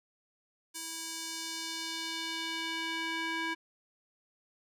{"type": "tone with band-pass filter sweep", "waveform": "square", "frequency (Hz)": 327.1, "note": "E4", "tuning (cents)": -13, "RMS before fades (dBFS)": -37, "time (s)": [0.74, 3.55], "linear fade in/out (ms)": 20, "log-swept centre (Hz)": [8300, 1900], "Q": 1.2, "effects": []}